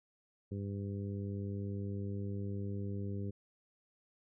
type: harmonic tone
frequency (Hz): 99.8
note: G2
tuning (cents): +32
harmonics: 1 / 2 / 3 / 4 / 5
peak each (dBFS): -38 / -42 / -48 / -47 / -53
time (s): 0.51-3.31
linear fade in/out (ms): 10
effects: none